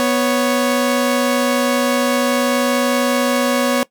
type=tone pair together; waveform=sawtooth; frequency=246.9 / 554.3 Hz; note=B3 / C#5; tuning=0 / 0 cents; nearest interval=octave + major second; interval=1400 cents; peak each=-13 dBFS; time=0-3.83 s; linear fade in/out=0 ms; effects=noise-tail reverb RT60 0.1 s tail -20 dB re dry